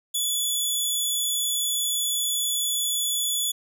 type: tone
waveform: 15% pulse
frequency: 3429 Hz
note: A7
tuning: 45 cents flat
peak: -16 dBFS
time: 0.14-3.52 s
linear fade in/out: 10 ms
effects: none